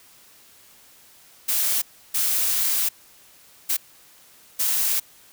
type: noise bursts at uneven times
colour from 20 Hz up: blue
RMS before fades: -22 dBFS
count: 4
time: 1.48-1.82 / 2.14-2.89 / 3.69-3.77 / 4.59-5 s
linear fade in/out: 10 ms
effects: white hiss -52 dBFS RMS until 5.32 s